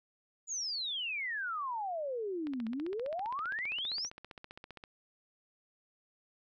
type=exponential two-way sweep; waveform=sine; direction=down then up; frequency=7050 to 216.7 to 6280 Hz; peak=-34 dBFS; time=0.47-4.1 s; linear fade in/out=50 ms; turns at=2.67 s
type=click train; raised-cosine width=0.3 ms; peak=-31 dBFS; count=37; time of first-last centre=2.47-4.838 s; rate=15.2 Hz
effects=none